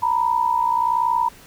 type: tone pair together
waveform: sine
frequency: 920 / 981.1 Hz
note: A#5 / B5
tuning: -23 / -12 cents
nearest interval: minor second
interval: 111 cents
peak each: -20 / -19 dBFS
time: 0.02-1.29 s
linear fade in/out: 10 ms
effects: pink hiss -46 dBFS RMS until 1.46 s